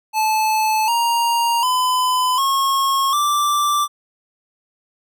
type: tone with pitch steps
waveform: square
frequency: 869 / 936.8 / 1009.8 / 1088.6 / 1173.5 Hz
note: A5 / A#5 / B5 / C#6 / D6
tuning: -22 / +8 / +38 / -32 / -2 cents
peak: -16 dBFS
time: 0.13-3.88 s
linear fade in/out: 50 ms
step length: 750 ms
effects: none